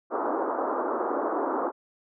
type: band-pass noise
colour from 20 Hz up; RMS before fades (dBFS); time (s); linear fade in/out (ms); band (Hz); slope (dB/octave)
pink; -28; 0.1-1.72; 50; 280 to 1300; 48
effects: none